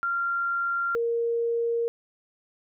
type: tone pair in turn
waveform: sine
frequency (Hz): 1384 / 466.4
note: F6 / A#4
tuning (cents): -16 / +1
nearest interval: octave + perfect fifth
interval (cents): 1883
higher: first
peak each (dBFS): -24 / -23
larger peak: second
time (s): 0.03-0.95 / 0.95-1.88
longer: second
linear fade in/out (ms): 0
effects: none